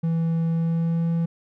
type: tone with pitch glide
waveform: triangle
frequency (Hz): 164.81 to 167.01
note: E3 to E3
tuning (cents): 0 to +23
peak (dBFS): -18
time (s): 0.03-1.26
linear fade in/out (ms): 10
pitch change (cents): +23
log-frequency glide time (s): 0.49-1.1
effects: none